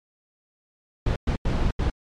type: noise bursts at uneven times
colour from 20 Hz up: brown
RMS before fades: -22 dBFS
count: 4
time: 1.06-1.16 / 1.27-1.36 / 1.45-1.71 / 1.79-1.9 s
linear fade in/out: 5 ms
effects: low-pass 5000 Hz 12 dB/octave + MP3 64 kbps